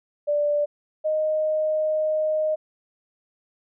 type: tone pair in turn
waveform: sine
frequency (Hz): 587.3 / 619.9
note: D5 / D#5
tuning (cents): 0 / -7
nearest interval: minor second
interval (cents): 93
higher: second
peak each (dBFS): -19 / -20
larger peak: first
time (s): 0.27-0.66 / 1.04-2.56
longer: second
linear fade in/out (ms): 20
effects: none